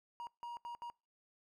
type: tone bursts at uneven times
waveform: triangle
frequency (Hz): 950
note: A#5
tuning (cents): +33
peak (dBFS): -40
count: 4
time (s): 0.2-0.27 / 0.43-0.57 / 0.65-0.75 / 0.82-0.9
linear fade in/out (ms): 0
effects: noise-tail reverb RT60 0.3 s tail -25 dB re dry